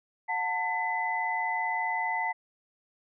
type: tone cluster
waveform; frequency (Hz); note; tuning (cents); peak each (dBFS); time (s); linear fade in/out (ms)
sine; 729 / 894 / 2009; F#5 / A5 / B6; -26 / +27 / +29; -35 / -30 / -31; 0.28-2.33; 20
effects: none